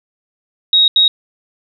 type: tone bursts at uneven times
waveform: sine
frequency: 3781 Hz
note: A#7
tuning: 24 cents sharp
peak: -7 dBFS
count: 2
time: 0.73-0.88 / 0.96-1.08 s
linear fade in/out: 2 ms
effects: none